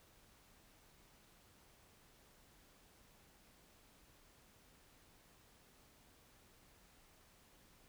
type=silence; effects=pink hiss -67 dBFS RMS until 7.88 s